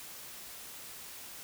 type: silence
effects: white hiss -47 dBFS RMS until 1.43 s